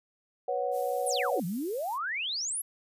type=chord; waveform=sine; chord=B suspended second; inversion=none; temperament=equal with one note detuned; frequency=490.8 / 554.4 / 740 Hz; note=B4 / C#5 / F#5; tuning=-11 / 0 / 0 cents; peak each=-32 dBFS; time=0.48-1.4 s; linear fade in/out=5 ms
type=noise; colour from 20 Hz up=violet; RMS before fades=-45 dBFS; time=0.71-1.99 s; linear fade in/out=50 ms
type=exponential two-way sweep; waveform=sine; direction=down then up; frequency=11680 to 160.7 to 11680 Hz; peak=-30 dBFS; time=1.06-2.62 s; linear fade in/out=10 ms; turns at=1.45 s
effects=resampled to 32000 Hz